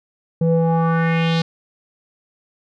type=tone with low-pass filter sweep; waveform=square; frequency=164.81 Hz; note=E3; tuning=in tune; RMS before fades=-17 dBFS; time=0.41-1.42 s; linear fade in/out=5 ms; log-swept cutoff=380 to 4400 Hz; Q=3; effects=none